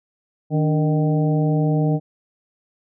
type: harmonic tone with a mistuned harmonic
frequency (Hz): 154.7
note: D#3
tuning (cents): -10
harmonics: 1 / 2 / 3 / 4 / 5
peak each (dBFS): -17 / -23 / -27 / -29 / -31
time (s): 0.5-2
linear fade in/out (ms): 50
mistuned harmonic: 2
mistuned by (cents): -88
effects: none